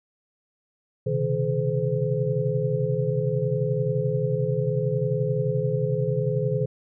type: tone cluster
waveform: sine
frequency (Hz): 126.8 / 138.1 / 158.8 / 425.6 / 512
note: B2 / C#3 / D#3 / G#4 / C5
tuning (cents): +46 / -6 / +36 / +42 / -38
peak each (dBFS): -28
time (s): 1.06-6.66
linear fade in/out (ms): 10
effects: none